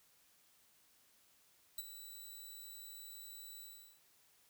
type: tone with ADSR envelope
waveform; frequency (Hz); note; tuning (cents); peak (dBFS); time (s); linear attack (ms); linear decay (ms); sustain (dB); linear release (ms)
5% pulse; 3951; B7; 0; -30; 1.78-4.01; 5; 33; -12; 400
effects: white hiss -70 dBFS RMS until 4.49 s